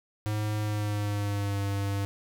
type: tone with pitch glide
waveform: square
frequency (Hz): 106.2 to 99.66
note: G#2 to G2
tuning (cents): +39 to +29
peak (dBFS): -28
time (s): 0.26-2.05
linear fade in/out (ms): 0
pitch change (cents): -110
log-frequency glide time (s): 0.6-1.61
effects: none